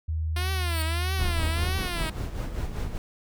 sine tone, 79.4 Hz, D#2, 36 cents sharp, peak -25 dBFS, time 0.08-1.79 s, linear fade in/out 10 ms
5% pulse tone with vibrato, 349.2 Hz, F4, in tune, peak -19 dBFS, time 0.36-2.1 s, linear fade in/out 5 ms, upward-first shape triangle, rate 1.6 Hz, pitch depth 180 cents each way
10% pulse tone with exponential growth, 4446 Hz, C#8, 4 cents sharp, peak -24 dBFS, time 0.51-0.82 s, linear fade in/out 0 ms, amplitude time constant 66 ms
brown noise with tremolo, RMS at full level -28 dBFS, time 1.19-2.98 s, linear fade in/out 0 ms, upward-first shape sine, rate 5.1 Hz, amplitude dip 60%
effects none

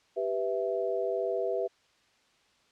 sine chord, E minor, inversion first, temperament equal, 392 / 493.9 / 659.3 Hz, G4 / B4 / E5, 0 / 0 / 0 cents, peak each -32 dBFS, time 0.16-1.68 s, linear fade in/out 20 ms, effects white hiss -66 dBFS RMS until 2.71 s + low-pass 5000 Hz 12 dB/octave

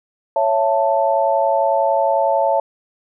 sine tone cluster, 555 / 666 / 882 Hz, C#5 / E5 / A5, +2 / +18 / +4 cents, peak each -18 dBFS, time 0.36-2.6 s, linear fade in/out 2 ms, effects none

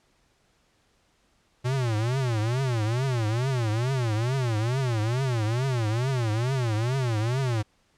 square tone with vibrato, 120 Hz, B2, 49 cents flat, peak -24 dBFS, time 1.64-7.63 s, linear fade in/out 20 ms, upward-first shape triangle, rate 2.3 Hz, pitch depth 250 cents each way, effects pink hiss -66 dBFS RMS until 7.97 s + low-pass 8000 Hz 12 dB/octave

